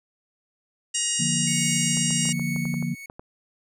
harmonic tone, 950 Hz, A#5, 33 cents sharp, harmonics 2 / 3 / 4 / 5 / 6 / 7 / 8 / 9 / 10, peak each -40 / -29 / -40 / -38 / -30 / -33 / -28 / -30 / -38 dBFS, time 0.94-2.33 s, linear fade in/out 10 ms
sine chord, Bb major, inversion first, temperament equal with one note detuned, 146.83 / 174.61 / 235.4 Hz, D3 / F3 / Bb3, 0 / 0 / +17 cents, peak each -29 / -28 / -29 dBFS, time 1.19-2.95 s, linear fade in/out 10 ms
45% pulse tone with tremolo, 2217 Hz, C#7, in tune, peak -30 dBFS, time 1.47-3.06 s, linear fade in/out 5 ms, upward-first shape triangle, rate 1.2 Hz, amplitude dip 75%
clicks, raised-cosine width 1 ms, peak -25 dBFS, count 11, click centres 1.972 / 2.106 / 2.254 / 2.291 / 2.396 / 2.562 / 2.654 / 2.741 / 2.826 / 3.099 / 3.195 s
effects none

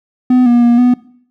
triangle tone with pitch steps, 251.6 / 239.8 / 238 / 247 Hz, B3 / A#3 / A#3 / B3, +32 / +49 / +36 / 0 cents, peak -4 dBFS, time 0.3-0.94 s, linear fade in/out 5 ms, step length 160 ms, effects noise-tail reverb RT60 0.6 s tail -20 dB re dry

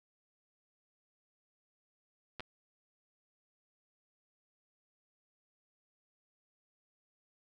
clicks, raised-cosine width 0.3 ms, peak -26 dBFS, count 2, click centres 2.397 / 2.405 s, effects none

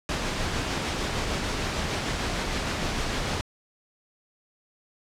pink noise with tremolo, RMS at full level -27 dBFS, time 0.09-3.41 s, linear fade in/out 0 ms, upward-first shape triangle, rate 6.6 Hz, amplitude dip 25%, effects low-pass 6000 Hz 12 dB/octave

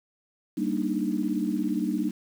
sine chord, Eb major seventh, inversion first, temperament equal, 196 / 233.1 / 293.7 / 311.1 Hz, G3 / Bb3 / D4 / Eb4, 0 / 0 / 0 / 0 cents, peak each -30 dBFS, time 0.57-2.11 s, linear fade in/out 10 ms, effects 8-bit

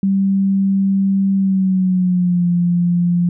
sine tone with pitch glide, 194.8 to 174.55 Hz, G3 to F3, -11 to -1 cents, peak -12 dBFS, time 0.03-3.29 s, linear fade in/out 2 ms, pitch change -190 cents, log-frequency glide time 1.35-2.47 s, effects none

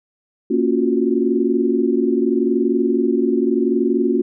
sine chord, Gb major seventh, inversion first, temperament equal, 233.1 / 277.2 / 349.2 / 370 Hz, Bb3 / Db4 / F4 / Gb4, 0 / 0 / 0 / 0 cents, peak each -20 dBFS, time 0.5-4.22 s, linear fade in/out 10 ms, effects none

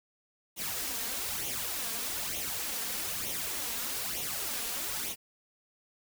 white noise with flanger, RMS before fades -35 dBFS, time 0.56-5.16 s, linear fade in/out 50 ms, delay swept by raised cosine 0.31 to 4.41 ms, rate 1.1 Hz, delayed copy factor +0.65, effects none

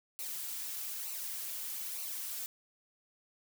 blue noise with flanger, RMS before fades -40 dBFS, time 0.19-2.46 s, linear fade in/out 0 ms, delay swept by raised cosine 0.58 to 4.38 ms, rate 1.1 Hz, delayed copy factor -0.55, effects none

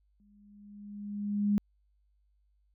sine tone with exponential growth, 205 Hz, G#3, 22 cents flat, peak -22 dBFS, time 0.2-1.58 s, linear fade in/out 0 ms, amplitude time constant 300 ms, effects added 50 Hz sine -67 dBFS peak until 2.74 s

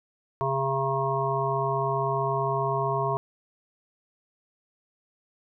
harmonic tone, 135.4 Hz, C#3, 40 cents flat, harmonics 1 / 3 / 5 / 7 / 8, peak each -30 / -30 / -30 / -30 / -30 dBFS, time 0.41-3.17 s, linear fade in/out 0 ms, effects none

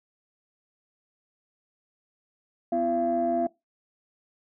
sine tone cluster, 251.9 / 337 / 681 Hz, B3 / E4 / F5, +34 / +38 / -44 cents, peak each -29 / -29 / -24 dBFS, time 2.72-3.47 s, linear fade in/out 5 ms, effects noise-tail reverb RT60 0.2 s tail -21 dB re dry + tanh soft clip ceiling -16 dBFS

